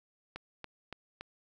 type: click train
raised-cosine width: 0.3 ms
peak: -25 dBFS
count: 4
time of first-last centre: 0.36-1.21 s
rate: 3.53 Hz
effects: none